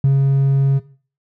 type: tone with ADSR envelope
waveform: triangle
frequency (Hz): 137.1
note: C#3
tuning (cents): -19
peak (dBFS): -6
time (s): 0.04-0.8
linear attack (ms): 4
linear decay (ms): 140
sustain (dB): -2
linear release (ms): 31
effects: noise-tail reverb RT60 0.4 s tail -17 dB re dry + tanh soft clip ceiling -7 dBFS